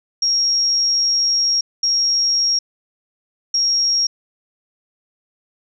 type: tone bursts at uneven times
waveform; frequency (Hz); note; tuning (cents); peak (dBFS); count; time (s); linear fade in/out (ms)
sine; 5588; F8; 0; -14; 3; 0.22-1.61 / 1.83-2.59 / 3.54-4.07; 5
effects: none